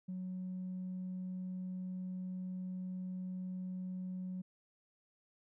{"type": "tone with tanh clipping", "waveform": "triangle", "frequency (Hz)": 184.2, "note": "F#3", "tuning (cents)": -7, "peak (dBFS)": -39, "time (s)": [0.08, 4.42], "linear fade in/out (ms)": 10, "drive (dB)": 5, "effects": []}